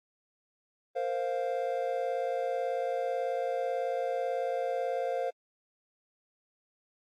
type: chord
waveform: triangle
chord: Bb suspended second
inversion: none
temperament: just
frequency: 466.2 / 524.4 / 699.2 Hz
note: Bb4 / C5 / F5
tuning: 0 / +4 / +2 cents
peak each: -34 / -30 / -32 dBFS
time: 0.95-5.31 s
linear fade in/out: 20 ms
effects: AAC 48 kbps